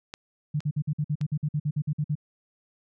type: clicks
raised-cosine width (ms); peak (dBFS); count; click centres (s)
0.2; -19 / -23 / -26; 3; 0.139 / 0.605 / 1.213
type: tone bursts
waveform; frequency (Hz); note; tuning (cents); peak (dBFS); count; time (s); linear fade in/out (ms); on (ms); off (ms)
sine; 149.2; D3; +28; -23; 15; 0.54-2.154; 10; 60; 51
effects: none